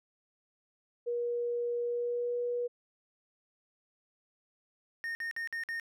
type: tone with pitch glide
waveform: sine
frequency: 478.2 to 484 Hz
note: A#4 to B4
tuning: +44 to -35 cents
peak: -30 dBFS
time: 1.06-2.68 s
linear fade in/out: 20 ms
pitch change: +21 cents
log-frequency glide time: 1.83-2.38 s
type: tone bursts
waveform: triangle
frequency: 1839 Hz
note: A#6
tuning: 24 cents flat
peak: -32 dBFS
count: 5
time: 5.04-5.798 s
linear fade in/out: 0 ms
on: 110 ms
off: 52 ms
effects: none